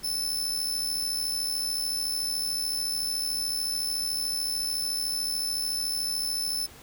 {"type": "tone with amplitude modulation", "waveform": "sawtooth", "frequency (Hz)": 5274, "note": "E8", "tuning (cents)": 0, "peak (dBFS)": -22, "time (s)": [0.03, 6.67], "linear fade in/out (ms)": 20, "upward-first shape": "sine", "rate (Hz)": 73.7, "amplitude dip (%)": 55, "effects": ["pink hiss -49 dBFS RMS until 6.82 s"]}